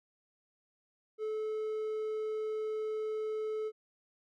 triangle tone, 433.1 Hz, A4, 27 cents flat, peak -31 dBFS, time 1.18-3.72 s, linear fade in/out 50 ms, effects none

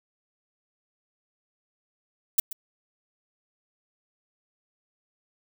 violet noise with echo, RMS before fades -19 dBFS, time 2.38-2.4 s, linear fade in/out 5 ms, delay 130 ms, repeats 1, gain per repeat -15 dB, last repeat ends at 2.53 s, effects none

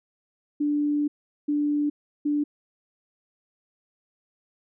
sine tone bursts at uneven times, 293.6 Hz, D4, in tune, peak -21 dBFS, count 3, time 0.6-1.08 / 1.48-1.9 / 2.25-2.44 s, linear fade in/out 10 ms, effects none

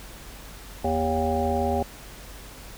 harmonic tone, 79.8 Hz, D#2, 44 cents sharp, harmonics 1 / 3 / 5 / 7 / 9 / 10, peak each -29 / -29 / -29 / -29 / -29 / -29 dBFS, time 0.84-1.83 s, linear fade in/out 5 ms, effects added 47 Hz sine -44 dBFS peak until 2.77 s + pink hiss -44 dBFS RMS until 2.77 s

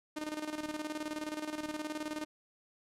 sawtooth tone with tremolo, 305 Hz, D#4, 34 cents flat, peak -31 dBFS, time 0.16-2.25 s, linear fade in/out 10 ms, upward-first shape square, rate 19 Hz, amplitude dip 65%, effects low-pass 11000 Hz 12 dB/octave

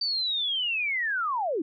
sine linear sweep, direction down, 4628 to 280 Hz, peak -25 dBFS, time 0.01-1.62 s, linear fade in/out 5 ms, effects none

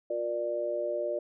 harmonic tone, 118.7 Hz, A#2, 32 cents sharp, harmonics 3 / 4 / 5, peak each -36 / -37 / -30 dBFS, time 0.1-1.19 s, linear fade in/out 5 ms, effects none

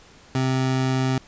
25% pulse tone, 130.81 Hz, C3, in tune, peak -16 dBFS, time 0.35-1.18 s, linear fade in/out 2 ms, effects pink hiss -50 dBFS RMS until 1.27 s + resampled to 16000 Hz

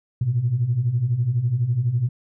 sine beating tone pair, 112.5 / 124.5 Hz, A2 / B2, +39 / +14 cents, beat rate 12 Hz, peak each -24 / -19 dBFS, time 0.21-2.09 s, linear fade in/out 5 ms, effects tanh soft clip ceiling -11 dBFS

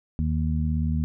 harmonic tone, 77.78 Hz, D#2, in tune, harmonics 1 / 2 / 3, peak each -24 / -27 / -29 dBFS, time 0.19-1.04 s, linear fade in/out 0 ms, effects none

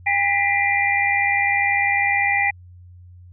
sine tone cluster, 805 / 1948 / 2028 / 2386 Hz, G5 / B6 / B6 / D7, +46 / -24 / +45 / +27 cents, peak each -22 dBFS, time 0.06-2.51 s, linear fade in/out 10 ms, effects added 89 Hz sine -41 dBFS peak until 3.32 s

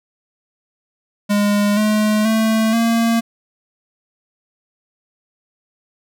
square tone with pitch steps, 205.2 / 213.1 / 221.2 / 229.7 Hz, G#3 / G#3 / A3 / A#3, -21 / +45 / +9 / -25 cents, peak -14 dBFS, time 1.29-3.21 s, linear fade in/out 20 ms, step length 480 ms, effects none

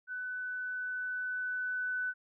sine tone with level ramp, 1499 Hz, F#6, 22 cents sharp, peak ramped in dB -36 to -31 dBFS, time 0.07-2.14 s, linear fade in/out 50 ms, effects none

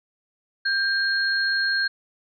sine tone pair together, 1589 / 4264 Hz, G6 / C8, +23 / +32 cents, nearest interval octave + perfect fourth, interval 1709 cents, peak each -21 / -26 dBFS, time 0.65-1.88 s, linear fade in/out 10 ms, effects none

